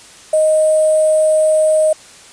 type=tone with sample-and-hold; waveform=sine; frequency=624 Hz; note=D#5; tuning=5 cents sharp; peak=-9 dBFS; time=0.33-1.93 s; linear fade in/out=5 ms; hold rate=8820 Hz; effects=white hiss -40 dBFS RMS until 2.32 s + resampled to 22050 Hz